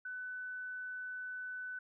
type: tone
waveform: sine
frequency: 1500 Hz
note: F#6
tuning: 23 cents sharp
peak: -40 dBFS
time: 0.05-1.79 s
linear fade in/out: 5 ms
effects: none